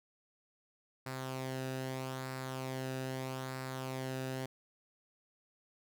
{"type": "tone with flanger", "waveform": "sawtooth", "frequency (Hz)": 130.9, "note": "C3", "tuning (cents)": 1, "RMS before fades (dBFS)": -40, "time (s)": [1.06, 4.46], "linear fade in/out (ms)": 5, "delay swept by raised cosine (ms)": [0.31, 0.93], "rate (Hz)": 0.79, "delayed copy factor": -0.5, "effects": []}